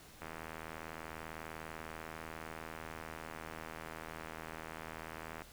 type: click train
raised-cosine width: 0.5 ms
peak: -29 dBFS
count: 418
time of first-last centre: 0.22-5.42 s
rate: 80.2 Hz
effects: pink hiss -57 dBFS RMS until 5.52 s